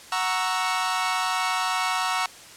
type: chord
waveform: sawtooth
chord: F# dominant seventh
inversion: none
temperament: equal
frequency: 740 / 932.3 / 1108.7 / 1318.5 Hz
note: F#5 / A#5 / C#6 / E6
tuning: 0 / 0 / 0 / 0 cents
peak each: -25 dBFS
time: 0.12-2.26 s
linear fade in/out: 2 ms
effects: white hiss -45 dBFS RMS until 2.56 s + low-pass 9000 Hz 12 dB/octave